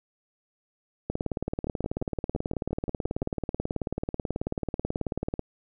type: two click trains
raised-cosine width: 2 ms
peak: -15 / -20 dBFS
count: 80 / 10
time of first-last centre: 1.1-5.393 / 1.67-3.227 s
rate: 18.4 / 5.78 Hz
effects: none